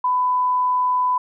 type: tone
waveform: sine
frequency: 1000 Hz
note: B5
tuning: 21 cents sharp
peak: -16 dBFS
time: 0.04-1.18 s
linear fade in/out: 5 ms
effects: none